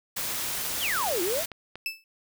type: noise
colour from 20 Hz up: white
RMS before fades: -31 dBFS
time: 0.16-1.46 s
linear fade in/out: 10 ms
type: exponential two-way sweep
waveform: sine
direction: down then up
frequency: 3798 to 329.6 to 716 Hz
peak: -26 dBFS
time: 0.79-1.44 s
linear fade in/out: 50 ms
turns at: 1.22 s
type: click train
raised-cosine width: 0.3 ms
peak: -23 dBFS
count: 4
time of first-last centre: 1.04-1.756 s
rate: 4.19 Hz
type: tone with exponential decay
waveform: 30% pulse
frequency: 2631 Hz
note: E7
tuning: 4 cents flat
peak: -22 dBFS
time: 1.86-2.04 s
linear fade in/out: 1 ms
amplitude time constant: 38 ms
effects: none